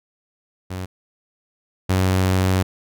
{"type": "tone pair in turn", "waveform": "sawtooth", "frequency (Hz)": [92.5, 93.52], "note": ["F#2", "F#2"], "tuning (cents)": [0, 19], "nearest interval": "unison", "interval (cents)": 19, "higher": "second", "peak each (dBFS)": [-23, -12], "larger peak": "second", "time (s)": [[0.7, 0.86], [1.89, 2.63]], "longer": "second", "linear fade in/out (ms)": 10, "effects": []}